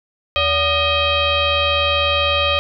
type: tone with frequency modulation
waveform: sine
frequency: 1876 Hz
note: A#6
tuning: 11 cents sharp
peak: -14 dBFS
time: 0.36-2.59 s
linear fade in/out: 0 ms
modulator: 652 Hz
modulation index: 2.7
effects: none